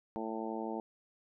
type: harmonic tone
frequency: 111.4 Hz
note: A2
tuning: 22 cents sharp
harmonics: 2 / 3 / 4 / 5 / 6 / 7 / 8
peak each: -41 / -41 / -43 / -46 / -46 / -45 / -44 dBFS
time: 0.16-0.8 s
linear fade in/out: 0 ms
effects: none